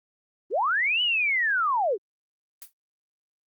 sine linear two-way sweep, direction up then down, 310.3 to 3000 to 348.6 Hz, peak -21 dBFS, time 0.5-1.98 s, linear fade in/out 50 ms, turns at 1.02 s
blue noise with exponential decay, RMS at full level -36 dBFS, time 2.62-2.73 s, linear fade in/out 0 ms, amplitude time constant 22 ms
effects Opus 24 kbps

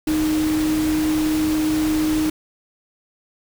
sine tone in noise, 309.9 Hz, D#4, 7 cents flat, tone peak -17 dBFS, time 0.07-2.3 s, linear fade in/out 5 ms, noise pink, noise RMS -29 dBFS, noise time 0.07-2.3 s, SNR +9 dB, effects none

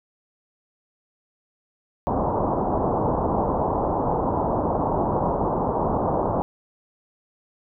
white low-pass noise, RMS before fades -23 dBFS, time 2.07-6.42 s, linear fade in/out 0 ms, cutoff 1000 Hz, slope 48 dB/octave, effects none

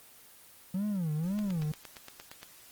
triangle tone with vibrato, 178.3 Hz, F3, 36 cents sharp, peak -27 dBFS, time 0.74-1.72 s, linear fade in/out 5 ms, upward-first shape sine, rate 1.9 Hz, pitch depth 290 cents each way
click train, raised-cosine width 0.2 ms, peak -26 dBFS, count 10, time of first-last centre 1.39-2.43 s, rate 8.65 Hz
effects white hiss -55 dBFS RMS until 2.71 s + Opus 24 kbps

